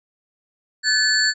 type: tone cluster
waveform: sine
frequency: 1525 / 1734 / 4452 / 7350 Hz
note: G6 / A6 / C#8 / A#8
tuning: -48 / -26 / +7 / -25 cents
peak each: -25 / -19 / -19 / -26 dBFS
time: 0.83-1.34 s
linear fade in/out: 50 ms
effects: none